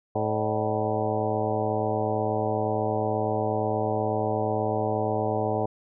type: harmonic tone with a mistuned harmonic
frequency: 108.3 Hz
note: A2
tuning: 27 cents flat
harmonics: 1 / 2 / 3 / 4 / 5 / 6 / 7 / 8 / 9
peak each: -31 / -34 / -34 / -30 / -32 / -31 / -30 / -37 / -38 dBFS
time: 0.15-5.66 s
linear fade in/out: 5 ms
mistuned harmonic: 6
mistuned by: -83 cents
effects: none